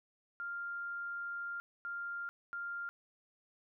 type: tone bursts at uneven times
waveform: sine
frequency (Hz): 1396.9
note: F6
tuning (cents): 0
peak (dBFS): -38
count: 3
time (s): 0.4-1.6 / 1.85-2.29 / 2.53-2.89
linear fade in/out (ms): 0
effects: none